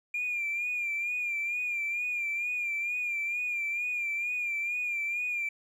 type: tone with vibrato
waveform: triangle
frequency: 2400 Hz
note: D7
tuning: 37 cents sharp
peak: -26 dBFS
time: 0.14-5.49 s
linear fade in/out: 5 ms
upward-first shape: sine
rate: 2.2 Hz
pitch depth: 53 cents each way
effects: tanh soft clip ceiling -26 dBFS